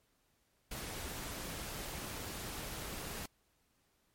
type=noise; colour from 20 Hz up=pink; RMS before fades=-43 dBFS; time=0.71-3.26 s; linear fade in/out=5 ms; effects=pink hiss -75 dBFS RMS until 4.14 s + MP3 64 kbps